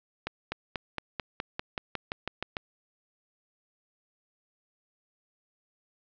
accelerating click train, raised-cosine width 0.3 ms, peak -15 dBFS, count 13, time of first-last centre 0.27-2.568 s, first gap 250 ms, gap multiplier 0.95, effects low-pass 5000 Hz 12 dB/octave

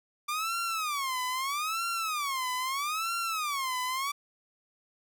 sawtooth tone with vibrato, 1174.7 Hz, D6, in tune, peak -26 dBFS, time 0.28-4.12 s, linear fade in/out 10 ms, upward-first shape sine, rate 0.78 Hz, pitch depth 270 cents each way, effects none

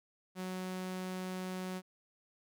sawtooth tone, 185 Hz, F#3, in tune, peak -34 dBFS, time 0.35-1.82 s, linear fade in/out 50 ms, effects none

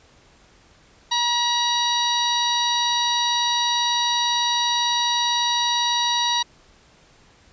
harmonic tone with a mistuned harmonic, 958 Hz, A#5, 47 cents sharp, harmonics 1 / 2 / 3 / 4 / 5 / 6, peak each -23 / -30 / -32 / -22 / -29 / -30 dBFS, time 1.11-6.43 s, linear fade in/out 10 ms, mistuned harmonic 5, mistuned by -68 cents, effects pink hiss -54 dBFS RMS until 7.52 s + resampled to 16000 Hz

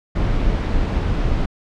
brown noise with amplitude modulation, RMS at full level -17 dBFS, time 0.15-1.46 s, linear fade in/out 10 ms, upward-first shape sine, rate 260 Hz, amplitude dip 30%, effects low-pass 4000 Hz 12 dB/octave

